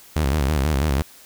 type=tone with vibrato; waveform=sawtooth; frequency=72.1 Hz; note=D2; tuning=31 cents flat; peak=-14 dBFS; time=0.16-1.02 s; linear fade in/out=0 ms; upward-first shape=square; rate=6.1 Hz; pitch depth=130 cents each way; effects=white hiss -47 dBFS RMS until 1.25 s